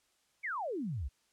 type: exponential sweep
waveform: sine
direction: down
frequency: 2333 to 56 Hz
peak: -34 dBFS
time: 0.43-1.09 s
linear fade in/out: 20 ms
effects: white hiss -73 dBFS RMS until 1.32 s + low-pass 9000 Hz 12 dB/octave

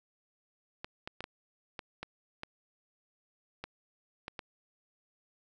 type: clicks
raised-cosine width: 0.3 ms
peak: -23 dBFS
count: 10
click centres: 0.845 / 1.075 / 1.206 / 1.241 / 1.792 / 2.03 / 2.434 / 3.64 / 4.281 / 4.392 s
effects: none

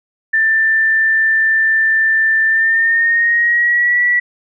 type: tone with pitch glide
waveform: sine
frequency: 1778 to 1950.2 Hz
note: A6 to B6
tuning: +18 to -22 cents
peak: -10 dBFS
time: 0.33-4.2 s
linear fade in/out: 10 ms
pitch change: +160 cents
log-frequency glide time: 2.46-4.02 s
effects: none

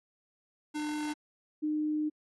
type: tone pair in turn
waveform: square / sine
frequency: 300.8 / 304.3 Hz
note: D4 / D#4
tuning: +42 / -38 cents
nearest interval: unison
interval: 20 cents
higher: second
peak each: -33 / -28 dBFS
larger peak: second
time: 0.74-1.14 / 1.62-2.1 s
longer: second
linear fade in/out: 20 ms
effects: AAC 32 kbps

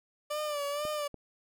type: tone with vibrato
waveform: 30% pulse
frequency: 587.3 Hz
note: D5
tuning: in tune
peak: -29 dBFS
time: 0.3-1.08 s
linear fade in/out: 10 ms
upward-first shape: sine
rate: 2.1 Hz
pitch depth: 59 cents each way
type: clicks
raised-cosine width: 2 ms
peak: -30 dBFS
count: 2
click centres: 0.852 / 1.143 s
effects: none

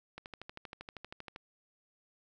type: click train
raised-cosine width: 0.3 ms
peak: -28 dBFS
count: 16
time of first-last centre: 0.18-1.361 s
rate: 12.7 Hz
effects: none

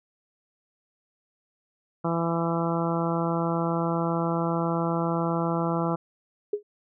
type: harmonic tone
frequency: 167.4 Hz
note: E3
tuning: 27 cents sharp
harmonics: 1 / 2 / 3 / 4 / 5 / 6 / 7 / 8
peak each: -27 / -30 / -32 / -33 / -34 / -35 / -35 / -36 dBFS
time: 2.04-5.96 s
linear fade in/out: 10 ms
type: tone with exponential decay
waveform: sine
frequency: 414.3 Hz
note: G#4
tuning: 4 cents flat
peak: -19 dBFS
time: 6.53-6.63 s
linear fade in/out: 5 ms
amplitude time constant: 21 ms
effects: none

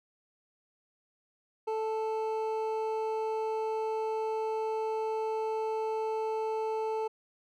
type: tone pair together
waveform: triangle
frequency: 440 / 877.8 Hz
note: A4 / A5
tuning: 0 / -4 cents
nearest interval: octave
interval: 1196 cents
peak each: -29 / -33 dBFS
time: 1.67-7.08 s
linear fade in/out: 10 ms
effects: none

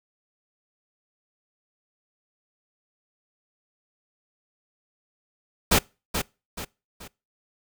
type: noise with echo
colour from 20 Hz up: pink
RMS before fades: -18 dBFS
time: 5.71-5.79 s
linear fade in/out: 10 ms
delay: 430 ms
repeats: 3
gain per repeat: -8 dB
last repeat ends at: 7.08 s
effects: noise-tail reverb RT60 0.3 s tail -25 dB re dry

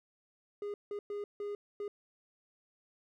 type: tone bursts at uneven times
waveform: triangle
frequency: 410 Hz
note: G#4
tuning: 22 cents flat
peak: -34 dBFS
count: 5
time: 0.62-0.74 / 0.91-0.99 / 1.1-1.24 / 1.4-1.55 / 1.8-1.88 s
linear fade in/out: 2 ms
effects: none

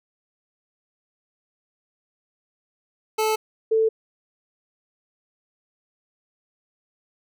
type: tone pair in turn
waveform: 25% pulse / sine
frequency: 435.4 / 443.5 Hz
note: A4 / A4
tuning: -18 / +14 cents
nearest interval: unison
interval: 32 cents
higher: second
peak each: -16 dBFS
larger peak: neither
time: 3.18-3.36 / 3.71-3.89 s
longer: neither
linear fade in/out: 10 ms
effects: none

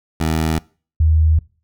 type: tone pair in turn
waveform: 15% pulse / sine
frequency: 79.6 / 78.87 Hz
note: D#2 / D#2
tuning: +40 / +24 cents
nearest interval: unison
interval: 16 cents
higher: first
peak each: -10 dBFS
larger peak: neither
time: 0.2-0.59 / 1-1.39 s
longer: neither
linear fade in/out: 5 ms
effects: noise-tail reverb RT60 0.4 s tail -23 dB re dry

